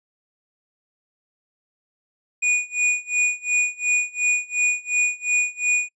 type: tone with tremolo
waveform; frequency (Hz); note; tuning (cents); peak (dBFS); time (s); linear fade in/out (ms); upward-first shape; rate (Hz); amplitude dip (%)
square; 2459; D#7; -21; -16; 2.42-5.89; 10; sine; 2.8; 95
effects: noise-tail reverb RT60 0.1 s tail -25 dB re dry + resampled to 22050 Hz